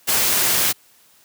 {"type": "noise", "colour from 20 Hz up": "white", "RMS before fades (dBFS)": -18, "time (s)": [0.07, 0.73], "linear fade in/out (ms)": 20, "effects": ["white hiss -54 dBFS RMS until 1.24 s", "high-pass 80 Hz 12 dB/octave"]}